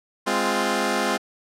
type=chord; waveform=10% pulse; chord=F minor; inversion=first; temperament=equal with one note detuned; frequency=207.7 / 259.8 / 349.2 Hz; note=Ab3 / C4 / F4; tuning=0 / -12 / 0 cents; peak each=-17 dBFS; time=0.26-1.18 s; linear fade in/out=20 ms; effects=low-pass 10000 Hz 12 dB/octave